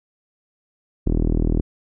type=tone with low-pass filter; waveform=sawtooth; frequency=40 Hz; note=D#1; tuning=49 cents sharp; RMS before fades=-19 dBFS; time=1.06-1.61 s; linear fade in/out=10 ms; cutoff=330 Hz; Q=2.2; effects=none